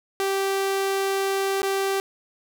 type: tone with dropouts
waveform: sawtooth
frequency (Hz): 390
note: G4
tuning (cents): -9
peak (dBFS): -18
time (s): 0.2-2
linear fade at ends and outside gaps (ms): 0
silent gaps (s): 1.619-1.63
effects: none